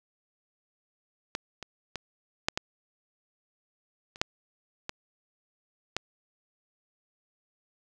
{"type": "clicks", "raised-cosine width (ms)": 0.2, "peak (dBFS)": [-13, -21, -17, -7, -11, -28, -7, -16, -11], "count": 9, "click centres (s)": [1.351, 1.627, 1.957, 2.485, 2.575, 4.159, 4.215, 4.894, 5.966], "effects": []}